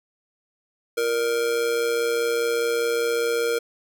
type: tone with amplitude modulation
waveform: square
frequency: 467.7 Hz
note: A#4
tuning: 6 cents sharp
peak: -19 dBFS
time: 0.97-3.59 s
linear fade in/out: 10 ms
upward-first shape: sine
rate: 125 Hz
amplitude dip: 55%
effects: none